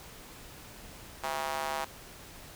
square tone with high-pass filter, 73.42 Hz, D2, in tune, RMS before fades -34 dBFS, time 1.23-1.85 s, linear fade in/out 10 ms, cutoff 810 Hz, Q 2.3, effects pink hiss -49 dBFS RMS until 2.55 s

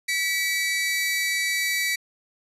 sawtooth tone pair together, 1957.5 / 2284 Hz, B6 / D7, -16 / -49 cents, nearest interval minor third, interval 267 cents, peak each -22 dBFS, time 0.08-1.96 s, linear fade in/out 10 ms, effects resampled to 32000 Hz

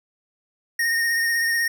square tone with vibrato, 1849 Hz, A#6, 15 cents flat, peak -20 dBFS, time 0.79-1.68 s, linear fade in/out 5 ms, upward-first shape sine, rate 16 Hz, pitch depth 23 cents each way, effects none

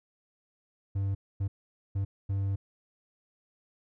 triangle tone bursts at uneven times, 98.2 Hz, G2, 4 cents sharp, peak -25 dBFS, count 4, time 0.95-1.15 / 1.4-1.48 / 1.95-2.05 / 2.29-2.56 s, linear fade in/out 10 ms, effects none

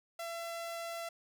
sawtooth tone, 674 Hz, E5, 38 cents sharp, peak -35 dBFS, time 0.19-1.09 s, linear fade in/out 5 ms, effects none

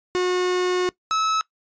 45% pulse tone pair in turn, 362.8 / 1297.4 Hz, F#4 / E6, -34 / -28 cents, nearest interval octave + minor seventh, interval 2206 cents, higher second, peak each -19 dBFS, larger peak neither, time 0.15-0.89 / 1.11-1.41 s, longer first, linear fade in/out 0 ms, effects noise-tail reverb RT60 0.1 s tail -20 dB re dry + resampled to 16000 Hz

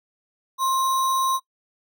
sine tone with sample-and-hold, 1058 Hz, C6, 19 cents sharp, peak -19 dBFS, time 0.58-1.4 s, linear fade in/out 50 ms, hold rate 4900 Hz, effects noise-tail reverb RT60 0.1 s tail -21 dB re dry

